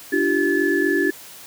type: tone cluster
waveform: sine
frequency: 294.3 / 342.5 / 386.6 / 1727 Hz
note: D4 / F4 / G4 / A6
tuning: +4 / -34 / -24 / -33 cents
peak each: -22 dBFS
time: 0.12-1.11 s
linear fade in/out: 10 ms
effects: white hiss -41 dBFS RMS until 1.46 s + high-pass 80 Hz 12 dB/octave